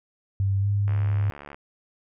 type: tone with pitch glide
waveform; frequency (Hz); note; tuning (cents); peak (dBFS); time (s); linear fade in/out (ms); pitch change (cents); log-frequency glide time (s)
sine; 98 to 101.22; G2 to G#2; 0 to -44; -20; 0.4-1.3; 0; +56; 0.6-0.67
type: click train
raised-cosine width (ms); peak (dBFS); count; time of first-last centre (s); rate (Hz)
0.5; -25; 49; 0.88-1.545; 72.2
effects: none